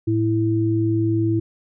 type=tone pair together; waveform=sine; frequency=109.99 / 329.6 Hz; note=A2 / E4; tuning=0 / 0 cents; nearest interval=octave + perfect fifth; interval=1900 cents; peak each=-20 / -19 dBFS; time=0.07-1.4 s; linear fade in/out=10 ms; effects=none